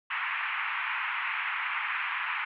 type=band-pass noise; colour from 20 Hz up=white; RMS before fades=-32 dBFS; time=0.1-2.45 s; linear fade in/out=10 ms; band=920 to 2600 Hz; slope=48 dB/octave; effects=none